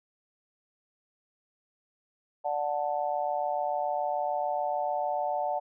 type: chord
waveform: sine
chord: D major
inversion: none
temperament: just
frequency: 587.3 / 734.2 / 881 Hz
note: D5 / F#5 / A5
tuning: 0 / -14 / +2 cents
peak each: -32 / -30 / -33 dBFS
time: 2.44-5.6 s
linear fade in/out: 20 ms
effects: none